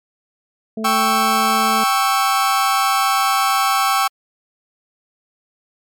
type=harmonic tone; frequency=220 Hz; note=A3; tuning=in tune; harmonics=1 / 2 / 3; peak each=-23 / -29 / -33 dBFS; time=0.77-1.84 s; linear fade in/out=5 ms
type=chord; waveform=40% pulse; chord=C# diminished; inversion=second; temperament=equal; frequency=784 / 1108.7 / 1318.5 Hz; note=G5 / C#6 / E6; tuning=0 / 0 / 0 cents; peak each=-18 dBFS; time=0.84-4.08 s; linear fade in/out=10 ms
effects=MP3 96 kbps